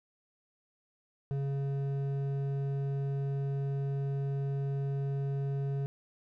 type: tone with hard clipping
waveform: sine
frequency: 138.59 Hz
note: C#3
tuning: in tune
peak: -32 dBFS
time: 1.31-5.86 s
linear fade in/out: 0 ms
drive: 8 dB
effects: none